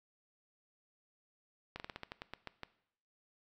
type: slowing click train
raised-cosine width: 0.3 ms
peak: -26 dBFS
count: 11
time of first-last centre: 1.76-2.633 s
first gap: 39 ms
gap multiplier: 1.17
effects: noise-tail reverb RT60 0.7 s tail -18 dB re dry